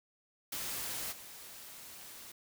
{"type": "noise with level steps", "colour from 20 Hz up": "white", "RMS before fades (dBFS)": [-39, -50], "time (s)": [0.52, 2.32], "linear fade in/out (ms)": 5, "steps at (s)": 1.11, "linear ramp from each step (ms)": 20, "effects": []}